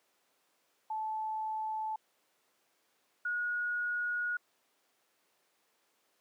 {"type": "tone pair in turn", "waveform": "sine", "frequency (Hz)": [871, 1448.4], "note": ["A5", "F#6"], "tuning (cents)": [-18, -37], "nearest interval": "major sixth", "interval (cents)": 881, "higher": "second", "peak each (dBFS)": [-33, -31], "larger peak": "second", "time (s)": [[0.9, 1.96], [3.25, 4.37]], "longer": "second", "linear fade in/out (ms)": 5, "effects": ["pink hiss -73 dBFS RMS until 6.2 s", "high-pass 400 Hz 12 dB/octave"]}